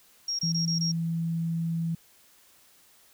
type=tone bursts; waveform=sine; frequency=5588 Hz; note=F8; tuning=in tune; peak=-27 dBFS; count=5; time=0.28-0.918 s; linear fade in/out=5 ms; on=110 ms; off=22 ms
type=tone; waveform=sine; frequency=165.7 Hz; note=E3; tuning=9 cents sharp; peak=-26 dBFS; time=0.43-1.95 s; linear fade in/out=5 ms
effects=white hiss -59 dBFS RMS until 3.13 s